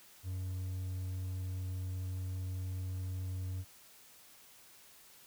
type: tone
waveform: triangle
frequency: 92.5 Hz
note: F#2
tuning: in tune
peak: -34 dBFS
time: 0.23-3.65 s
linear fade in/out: 50 ms
effects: white hiss -59 dBFS RMS until 5.26 s